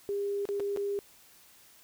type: tone with dropouts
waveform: sine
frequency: 402.9 Hz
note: G4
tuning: 48 cents sharp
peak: -29 dBFS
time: 0.09-0.99 s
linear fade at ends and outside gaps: 0 ms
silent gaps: 0.454-0.489 / 0.598-0.603 / 0.763-0.772 s
effects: white hiss -58 dBFS RMS until 1.83 s